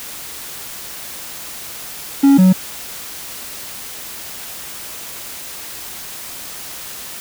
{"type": "tone pair in turn", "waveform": "triangle", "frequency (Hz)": [277.2, 185.97], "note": ["C#4", "F#3"], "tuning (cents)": [0, 9], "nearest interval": "perfect fifth", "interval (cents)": 691, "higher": "first", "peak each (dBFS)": -4, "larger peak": "neither", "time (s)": [[2.23, 2.38], [2.38, 2.53]], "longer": "neither", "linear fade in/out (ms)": 10, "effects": ["white hiss -31 dBFS RMS until 7.2 s"]}